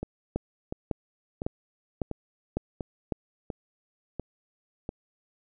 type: two click trains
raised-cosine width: 2 ms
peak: -14 / -19 dBFS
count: 6 / 8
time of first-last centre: 0.36-3.122 / 0.03-4.891 s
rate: 1.81 / 1.44 Hz
effects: none